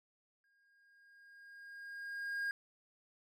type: tone with exponential growth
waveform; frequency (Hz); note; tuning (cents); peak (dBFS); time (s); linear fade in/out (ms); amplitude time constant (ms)
triangle; 1623; G#6; -40; -32; 0.44-2.51; 1; 450
effects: none